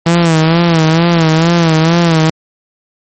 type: tone with vibrato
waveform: sawtooth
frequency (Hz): 164.81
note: E3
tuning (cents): 0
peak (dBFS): -3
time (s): 0.06-2.3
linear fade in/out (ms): 5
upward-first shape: sine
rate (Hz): 2.2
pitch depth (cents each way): 75
effects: MP3 32 kbps